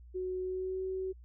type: tone with pitch glide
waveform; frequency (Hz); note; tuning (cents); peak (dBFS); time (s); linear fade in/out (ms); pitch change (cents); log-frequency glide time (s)
sine; 369.4 to 376.9; F#4 to F#4; -3 to +32; -33; 0.14-1.13; 20; +35; 0.41-0.83
effects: added 60 Hz sine -50 dBFS peak until 1.24 s